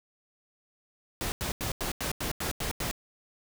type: noise bursts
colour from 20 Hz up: pink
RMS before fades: -32 dBFS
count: 9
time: 1.21-2.912 s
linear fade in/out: 0 ms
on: 110 ms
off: 89 ms
effects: none